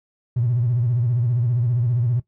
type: tone with vibrato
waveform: triangle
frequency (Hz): 120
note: B2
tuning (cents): -49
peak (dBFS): -14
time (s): 0.36-2.2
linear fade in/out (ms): 10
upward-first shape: sine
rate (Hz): 15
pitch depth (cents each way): 110
effects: noise-tail reverb RT60 0.1 s tail -17 dB re dry + tanh soft clip ceiling -14 dBFS